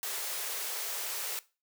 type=high-pass noise; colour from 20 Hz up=white; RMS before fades=-36 dBFS; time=0.03-1.39 s; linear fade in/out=0 ms; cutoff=370 Hz; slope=96 dB/octave; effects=noise-tail reverb RT60 0.3 s tail -19 dB re dry